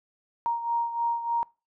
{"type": "beating tone pair", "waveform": "sine", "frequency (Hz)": [935, 938.3], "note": ["A#5", "A#5"], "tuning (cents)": [5, 11], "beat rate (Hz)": 3.3, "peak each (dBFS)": [-26, -32], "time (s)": [0.46, 1.43], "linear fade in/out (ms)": 0, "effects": ["noise-tail reverb RT60 0.3 s tail -24 dB re dry"]}